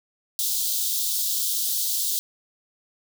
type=high-pass noise; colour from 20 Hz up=white; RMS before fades=-25 dBFS; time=0.39-2.19 s; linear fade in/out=0 ms; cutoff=3400 Hz; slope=48 dB/octave; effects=none